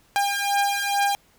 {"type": "beating tone pair", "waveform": "sawtooth", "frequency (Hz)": [803, 805.3], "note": ["G5", "G5"], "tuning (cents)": [41, 46], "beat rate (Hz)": 2.3, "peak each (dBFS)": -20, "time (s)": [0.16, 1.15], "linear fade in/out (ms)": 0, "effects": ["pink hiss -59 dBFS RMS until 1.38 s"]}